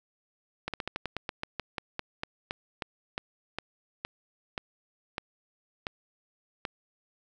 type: slowing click train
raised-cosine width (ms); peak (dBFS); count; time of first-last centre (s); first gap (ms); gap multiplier
0.3; -16; 22; 0.68-6.652; 57; 1.14
effects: none